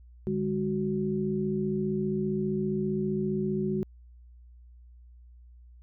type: tone cluster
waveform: sine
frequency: 148.7 / 203.8 / 370.7 Hz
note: D3 / G#3 / F#4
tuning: +22 / -32 / +3 cents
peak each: -34 / -29 / -30 dBFS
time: 0.27-3.83 s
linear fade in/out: 0 ms
effects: added 60 Hz sine -49 dBFS peak until 5.82 s